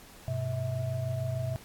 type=tone cluster; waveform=sine; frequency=100.7 / 127.3 / 649 Hz; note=G2 / C3 / E5; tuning=+47 / -47 / -27 cents; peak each=-35 / -31 / -37 dBFS; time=0.28-1.56 s; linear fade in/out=0 ms; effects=pink hiss -52 dBFS RMS until 1.64 s + AAC 64 kbps